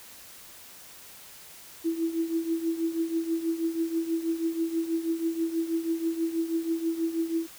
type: tone with tremolo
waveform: sine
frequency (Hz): 329.6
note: E4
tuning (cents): 0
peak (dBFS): -22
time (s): 1.84-7.47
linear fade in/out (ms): 20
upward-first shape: triangle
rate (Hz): 6.2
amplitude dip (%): 80
effects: white hiss -48 dBFS RMS until 7.58 s